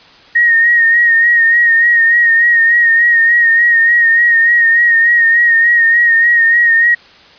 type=tone with vibrato; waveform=sine; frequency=1864.7 Hz; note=A#6; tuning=in tune; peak=-6 dBFS; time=0.35-6.95 s; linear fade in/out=10 ms; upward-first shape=sine; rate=3.4 Hz; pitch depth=39 cents each way; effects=white hiss -41 dBFS RMS until 7.38 s + resampled to 11025 Hz